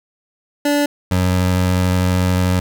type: tone pair in turn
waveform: 25% pulse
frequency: 290 / 91.34 Hz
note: D4 / F#2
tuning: -22 / -22 cents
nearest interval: octave + minor sixth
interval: 2000 cents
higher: first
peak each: -10 dBFS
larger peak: neither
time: 0.65-0.86 / 1.11-2.6 s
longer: second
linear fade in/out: 5 ms
effects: none